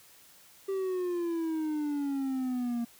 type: exponential sweep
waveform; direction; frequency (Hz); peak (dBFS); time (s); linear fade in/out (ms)
triangle; down; 392 to 233.1; -27; 0.68-2.85; 10
effects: white hiss -57 dBFS RMS until 2.99 s